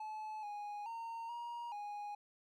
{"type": "tone with pitch steps", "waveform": "triangle", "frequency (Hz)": [862, 827, 918, 947, 826], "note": ["A5", "G#5", "A#5", "A#5", "G#5"], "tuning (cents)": [-36, -8, -27, 27, -10], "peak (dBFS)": -40, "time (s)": [0, 2.15], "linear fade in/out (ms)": 5, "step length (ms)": 430, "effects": []}